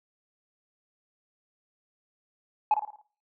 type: tone with echo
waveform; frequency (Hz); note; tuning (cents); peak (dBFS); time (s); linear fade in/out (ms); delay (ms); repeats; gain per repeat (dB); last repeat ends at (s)
sine; 847; G#5; +34; -16; 2.71-2.74; 2; 55; 5; -7; 3.015
effects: noise-tail reverb RT60 0.4 s tail -18 dB re dry + tanh soft clip ceiling -16 dBFS